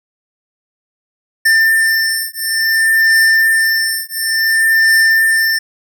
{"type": "beating tone pair", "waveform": "square", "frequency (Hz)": [1791, 1791.57], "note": ["A6", "A6"], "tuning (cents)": [30, 31], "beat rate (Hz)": 0.57, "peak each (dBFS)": -14, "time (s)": [1.45, 5.59], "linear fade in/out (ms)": 10, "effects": []}